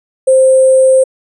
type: tone with sample-and-hold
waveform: sine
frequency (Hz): 523.3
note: C5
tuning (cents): 0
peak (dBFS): -4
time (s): 0.27-1.04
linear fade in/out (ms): 10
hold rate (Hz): 8820
effects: resampled to 32000 Hz